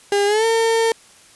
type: tone with pitch glide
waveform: 35% pulse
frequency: 404.4 to 453.9 Hz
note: G#4 to A#4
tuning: -46 to -46 cents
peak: -13 dBFS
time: 0.12-0.92 s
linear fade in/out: 2 ms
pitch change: +200 cents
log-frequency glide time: 0.26-0.45 s
effects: white hiss -48 dBFS RMS until 1.35 s + resampled to 24000 Hz